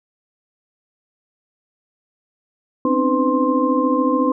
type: tone cluster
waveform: sine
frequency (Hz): 256.8 / 270.7 / 304.9 / 504 / 1052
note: C4 / C#4 / D#4 / B4 / C6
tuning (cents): -32 / -41 / -35 / +35 / +9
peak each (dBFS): -21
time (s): 2.85-4.32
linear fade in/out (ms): 2
effects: none